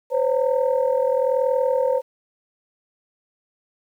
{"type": "tone cluster", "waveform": "sine", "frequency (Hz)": [509, 550, 916], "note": ["C5", "C#5", "A#5"], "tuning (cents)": [-48, -14, -31], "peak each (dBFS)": [-19, -21, -28], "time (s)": [0.1, 2.02], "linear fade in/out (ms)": 50, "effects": ["tanh soft clip ceiling -8 dBFS", "9-bit"]}